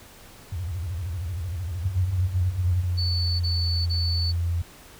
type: tone with vibrato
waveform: sine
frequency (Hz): 87.31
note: F2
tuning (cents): 0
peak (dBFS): -27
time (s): 0.52-2.84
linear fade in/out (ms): 5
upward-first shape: square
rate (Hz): 13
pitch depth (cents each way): 170
type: tone with pitch glide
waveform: sine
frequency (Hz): 92.9 to 85.68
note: F#2 to F2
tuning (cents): +7 to -33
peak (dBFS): -22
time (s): 1.85-4.62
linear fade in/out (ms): 5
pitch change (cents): -140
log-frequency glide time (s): 2.23-3.71
type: tone bursts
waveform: sine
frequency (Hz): 4479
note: C#8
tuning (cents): +17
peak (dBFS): -27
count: 3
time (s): 2.97-4.324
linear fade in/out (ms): 20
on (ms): 430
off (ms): 32
effects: pink hiss -48 dBFS RMS until 4.99 s